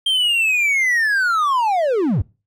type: linear sweep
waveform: triangle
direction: down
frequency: 3189 to 68.2 Hz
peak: -13 dBFS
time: 0.06-2.22 s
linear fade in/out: 5 ms
effects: noise-tail reverb RT60 0.3 s tail -22 dB re dry